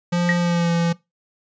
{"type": "tone with pitch glide", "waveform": "square", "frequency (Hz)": [174.61, 169.64], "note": ["F3", "E3"], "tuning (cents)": [0, 50], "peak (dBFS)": -18, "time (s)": [0.12, 0.93], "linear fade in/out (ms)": 10, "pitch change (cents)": -50, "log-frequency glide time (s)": [0.38, 0.71]}
{"type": "tone with exponential decay", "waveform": "sine", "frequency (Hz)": 1900, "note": "A#6", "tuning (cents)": 33, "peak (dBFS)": -14, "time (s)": [0.29, 0.41], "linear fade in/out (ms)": 1, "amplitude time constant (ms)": 26}
{"effects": ["noise-tail reverb RT60 0.2 s tail -20 dB re dry", "resampled to 16000 Hz"]}